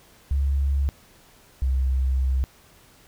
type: tone pair in turn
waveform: sine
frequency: 69.3 / 65.41 Hz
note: C#2 / C2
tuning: 0 / 0 cents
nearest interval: minor second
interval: 100 cents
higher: first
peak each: -19 / -19 dBFS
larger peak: neither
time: 0.31-0.89 / 1.62-2.44 s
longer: second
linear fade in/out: 0 ms
effects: pink hiss -54 dBFS RMS until 3.07 s